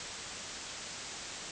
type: low-pass noise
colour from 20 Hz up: white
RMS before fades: -44 dBFS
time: 0-1.51 s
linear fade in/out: 2 ms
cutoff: 8100 Hz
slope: 96 dB/octave
effects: none